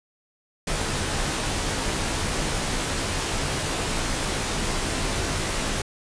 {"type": "noise with comb filter", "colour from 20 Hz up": "pink", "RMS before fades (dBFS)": -26, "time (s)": [0.67, 5.82], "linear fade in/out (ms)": 5, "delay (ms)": 17, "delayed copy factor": -0.55, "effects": ["resampled to 22050 Hz"]}